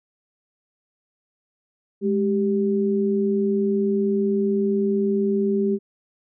sine tone pair together, 207.7 / 392 Hz, G#3 / G4, 0 / 0 cents, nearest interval major seventh, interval 1100 cents, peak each -21 dBFS, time 2.01-5.79 s, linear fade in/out 50 ms, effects none

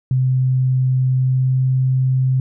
sine tone with pitch glide, 129.3 to 130.2 Hz, C3 to C3, -20 to -8 cents, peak -13 dBFS, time 0.11-2.4 s, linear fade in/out 2 ms, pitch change +12 cents, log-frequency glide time 1.15-1.65 s, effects none

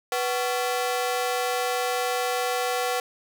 sawtooth ring-modulated tone, 622.3 Hz, D#5, in tune, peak -17 dBFS, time 0.12-3 s, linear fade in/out 2 ms, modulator 130 Hz, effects none

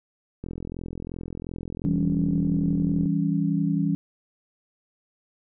click train, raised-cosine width 3 ms, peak -21 dBFS, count 113, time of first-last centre 0.44-3.057 s, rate 42.8 Hz
sine chord, C# diminished, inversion first, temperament equal with one note detuned, 164.81 / 196 / 280.4 Hz, E3 / G3 / C#4, 0 / 0 / +20 cents, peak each -24 / -26 / -26 dBFS, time 1.85-3.95 s, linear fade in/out 0 ms
effects none

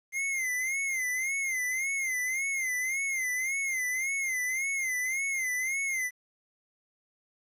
square tone with vibrato, 2093 Hz, C7, in tune, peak -29 dBFS, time 0.12-6.11 s, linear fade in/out 50 ms, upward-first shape sine, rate 1.8 Hz, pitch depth 92 cents each way, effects resampled to 32000 Hz + 10-bit

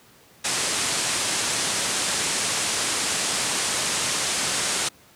white low-pass noise, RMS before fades -25 dBFS, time 0.44-4.89 s, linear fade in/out 10 ms, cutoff 9600 Hz, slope 48 dB/octave, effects pink hiss -53 dBFS RMS until 5.15 s + high-pass 100 Hz 12 dB/octave

